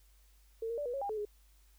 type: tone with pitch steps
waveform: sine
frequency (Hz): 451.2 / 464.8 / 583 / 485.8 / 550 / 805 / 432.5 / 416.2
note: A4 / A#4 / D5 / B4 / C#5 / G5 / A4 / G#4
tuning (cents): +44 / -5 / -13 / -29 / -14 / +46 / -30 / +4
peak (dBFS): -34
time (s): 0.62-1.252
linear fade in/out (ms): 5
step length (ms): 79
effects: added 50 Hz sine -61 dBFS peak until 1.78 s + white hiss -70 dBFS RMS until 1.78 s